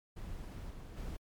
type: noise with level steps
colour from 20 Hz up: brown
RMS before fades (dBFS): -44 / -47 / -41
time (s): 0.16-1.17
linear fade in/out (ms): 10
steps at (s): 0.69 / 0.96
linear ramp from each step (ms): 20
effects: MP3 96 kbps